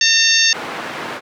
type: harmonic tone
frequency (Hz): 907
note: A#5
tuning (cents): -48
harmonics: 2 / 3 / 4 / 5 / 6 / 7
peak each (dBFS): -18 / -18 / -18 / -18 / -18 / -18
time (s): 0.01-0.53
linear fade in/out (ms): 2
type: band-pass noise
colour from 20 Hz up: white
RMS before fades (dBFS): -27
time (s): 0.51-1.21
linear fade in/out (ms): 50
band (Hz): 200 to 1700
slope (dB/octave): 12
effects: none